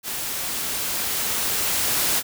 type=noise with level ramp; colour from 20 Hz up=white; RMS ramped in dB=-29 to -21 dBFS; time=0.03-2.23 s; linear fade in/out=50 ms; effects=none